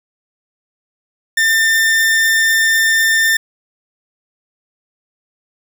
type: tone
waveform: 40% pulse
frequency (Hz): 1796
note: A6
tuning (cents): +35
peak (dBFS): -10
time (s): 1.37-3.37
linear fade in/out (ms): 5
effects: none